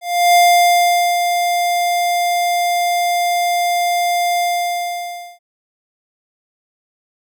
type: tone with ADSR envelope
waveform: square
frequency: 701 Hz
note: F5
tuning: 6 cents sharp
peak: -8 dBFS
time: 0.01-5.39 s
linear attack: 340 ms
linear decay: 820 ms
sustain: -7 dB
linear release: 990 ms
effects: none